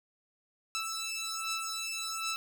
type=beating tone pair; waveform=10% pulse; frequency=1318.5 / 1319.8 Hz; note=E6 / E6; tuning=0 / +2 cents; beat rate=1.3 Hz; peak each=-29 dBFS; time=0.75-2.36 s; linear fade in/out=0 ms; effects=none